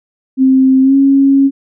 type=tone with pitch glide; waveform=sine; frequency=263.2 to 274.2 Hz; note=C4 to C#4; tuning=+10 to -19 cents; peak=-5 dBFS; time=0.37-1.51 s; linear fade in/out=50 ms; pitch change=+71 cents; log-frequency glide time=0.82-0.95 s; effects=none